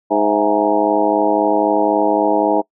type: harmonic tone with a mistuned harmonic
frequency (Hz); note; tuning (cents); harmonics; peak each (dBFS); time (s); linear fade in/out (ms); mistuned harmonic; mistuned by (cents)
103.83; G#2; 0; 2 / 3 / 4 / 5 / 6 / 7 / 8 / 9; -28 / -18 / -21 / -21 / -18 / -28 / -19 / -22; 0.1-2.62; 20; 6; +85
effects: noise-tail reverb RT60 0.1 s tail -24 dB re dry